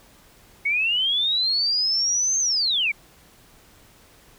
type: linear two-way sweep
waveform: sine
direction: up then down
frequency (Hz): 2183 to 6400 to 2183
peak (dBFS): -19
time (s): 0.65-2.92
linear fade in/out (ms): 10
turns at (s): 2.39
effects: pink hiss -53 dBFS RMS until 4.38 s